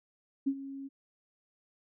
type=tone with ADSR envelope; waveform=sine; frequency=273.4 Hz; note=C#4; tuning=24 cents flat; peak=-24 dBFS; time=0.46-0.89 s; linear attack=15 ms; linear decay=64 ms; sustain=-15 dB; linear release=25 ms; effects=none